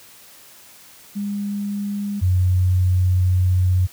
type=tone pair in turn; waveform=sine; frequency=203 / 91.53 Hz; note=G#3 / F#2; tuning=-39 / -18 cents; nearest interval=octave + major second; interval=1379 cents; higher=first; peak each=-22 / -13 dBFS; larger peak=second; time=1.15-2.21 / 2.21-3.87 s; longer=second; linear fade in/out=20 ms; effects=white hiss -46 dBFS RMS until 3.92 s + high-pass 60 Hz 12 dB/octave